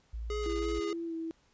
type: tone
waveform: sine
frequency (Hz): 56.5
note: A1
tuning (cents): +47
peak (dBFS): -35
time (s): 0.13-0.8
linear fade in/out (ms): 10
type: tone with vibrato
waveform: square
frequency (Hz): 415.3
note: G#4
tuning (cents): 0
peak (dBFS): -34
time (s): 0.3-0.93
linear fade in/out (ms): 2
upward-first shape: sine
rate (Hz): 3.1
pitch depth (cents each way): 23
type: noise bursts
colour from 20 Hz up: white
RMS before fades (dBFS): -48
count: 8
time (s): 0.43-0.91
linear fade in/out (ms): 2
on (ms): 39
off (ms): 24
type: tone with pitch glide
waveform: sine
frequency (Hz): 335.3 to 326.5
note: E4 to E4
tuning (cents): +30 to -17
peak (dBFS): -34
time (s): 0.46-1.31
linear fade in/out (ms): 0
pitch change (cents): -47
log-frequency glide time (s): 1.05-1.15
effects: pink hiss -68 dBFS RMS until 1.53 s + resampled to 16000 Hz